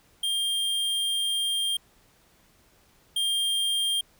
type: tone pair in turn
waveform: square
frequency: 3199 / 3199 Hz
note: G7 / G7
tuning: +34 / +34 cents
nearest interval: unison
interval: 0 cents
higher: neither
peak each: -25 / -24 dBFS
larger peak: second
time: 0.23-1.77 / 3.16-4.01 s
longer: first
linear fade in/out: 5 ms
effects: pink hiss -61 dBFS RMS until 4.19 s